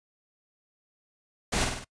pink noise with echo, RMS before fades -27 dBFS, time 1.52-1.65 s, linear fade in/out 10 ms, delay 49 ms, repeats 4, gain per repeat -4 dB, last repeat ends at 1.846 s, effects noise-tail reverb RT60 0.1 s tail -23 dB re dry + resampled to 22050 Hz

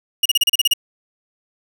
40% pulse tone bursts, 2862 Hz, F7, 42 cents sharp, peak -11 dBFS, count 9, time 0.23-0.736 s, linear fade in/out 5 ms, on 26 ms, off 34 ms, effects none

